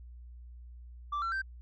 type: tone with pitch steps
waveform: sine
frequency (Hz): 1169 / 1350.6 / 1560.4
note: D6 / E6 / G6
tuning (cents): -8 / +42 / -8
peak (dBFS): -28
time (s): 1.12-1.42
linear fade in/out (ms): 10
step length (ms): 100
effects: tanh soft clip ceiling -30 dBFS + added 60 Hz sine -46 dBFS peak until 1.61 s